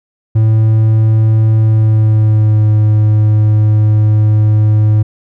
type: tone with pitch glide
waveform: triangle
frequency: 110 to 106.99 Hz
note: A2 to A2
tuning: 0 to -48 cents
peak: -4 dBFS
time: 0.35-5.03 s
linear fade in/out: 10 ms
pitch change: -48 cents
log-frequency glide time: 1.57-2.69 s
effects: none